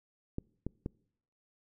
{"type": "clicks", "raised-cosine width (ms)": 3, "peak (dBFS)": -22, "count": 3, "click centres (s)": [0.384, 0.666, 0.861], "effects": ["noise-tail reverb RT60 0.7 s tail -26 dB re dry"]}